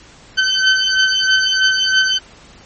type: beating tone pair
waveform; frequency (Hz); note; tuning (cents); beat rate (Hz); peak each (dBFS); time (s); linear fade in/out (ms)
20% pulse; 1530 / 1533.1; G6 / G6; -42 / -39; 3.1; -10; 0.37-2.19; 20
effects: pink hiss -43 dBFS RMS until 2.65 s + MP3 32 kbps